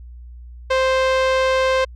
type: tone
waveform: sawtooth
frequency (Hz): 523.3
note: C5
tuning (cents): 0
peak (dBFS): -11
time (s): 0.7-1.85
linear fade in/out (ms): 10
effects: added 60 Hz sine -35 dBFS peak until 1.95 s + low-pass 4000 Hz 12 dB/octave